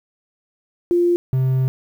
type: tone pair in turn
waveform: sine / triangle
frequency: 348.8 / 130.65 Hz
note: F4 / C3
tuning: -2 / -2 cents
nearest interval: octave + perfect fourth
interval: 1700 cents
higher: first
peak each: -13 dBFS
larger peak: neither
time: 0.91-1.16 / 1.33-1.68 s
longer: second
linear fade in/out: 0 ms
effects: 8-bit